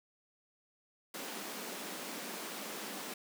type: high-pass noise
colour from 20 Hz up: pink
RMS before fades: -43 dBFS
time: 1.14-3.14 s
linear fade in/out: 5 ms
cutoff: 190 Hz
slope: 48 dB/octave
effects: none